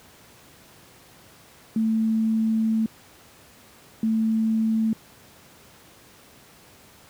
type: tone bursts at uneven times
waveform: sine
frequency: 221.8 Hz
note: A3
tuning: 14 cents sharp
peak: -19 dBFS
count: 2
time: 1.76-2.86 / 4.03-4.93 s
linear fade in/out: 2 ms
effects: pink hiss -51 dBFS RMS until 7.09 s + high-pass 80 Hz 12 dB/octave